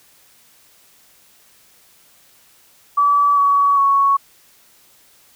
sine tone with pitch steps, 1150 / 1130.2 / 1110.8 Hz, D6 / C#6 / C#6, -37 / +33 / +3 cents, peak -11 dBFS, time 2.97-4.17 s, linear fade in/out 10 ms, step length 400 ms, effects white hiss -52 dBFS RMS until 5.35 s

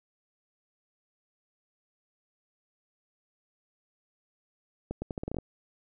accelerating click train, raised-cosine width 2 ms, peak -20 dBFS, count 10, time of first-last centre 4.91-5.386 s, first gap 110 ms, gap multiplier 0.8, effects none

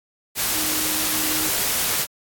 sine tone in noise, 311.1 Hz, D#4, in tune, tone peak -31 dBFS, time 0.52-1.51 s, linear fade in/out 50 ms, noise white, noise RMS -22 dBFS, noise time 0.35-2.07 s, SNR -12 dB, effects AAC 64 kbps

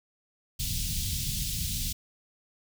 pink band-stop noise, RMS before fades -31 dBFS, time 0.59-1.93 s, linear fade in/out 10 ms, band 170 to 3300 Hz, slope 24 dB/octave, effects none

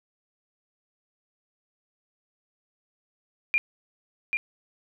sine tone with echo, 2400 Hz, D7, 37 cents sharp, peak -19 dBFS, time 3.54-3.58 s, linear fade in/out 0 ms, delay 790 ms, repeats 1, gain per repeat -4 dB, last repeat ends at 4.37 s, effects none

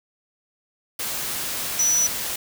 sine tone in noise, 5920 Hz, F#8, in tune, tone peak -17 dBFS, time 1.79-2.07 s, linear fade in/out 5 ms, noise white, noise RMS -28 dBFS, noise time 0.99-2.36 s, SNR +8 dB, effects none

